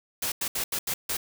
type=noise bursts at uneven times; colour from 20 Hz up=white; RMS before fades=-29 dBFS; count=6; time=0.22-0.32 / 0.41-0.48 / 0.55-0.64 / 0.72-0.79 / 0.87-0.94 / 1.09-1.17 s; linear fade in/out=5 ms; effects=none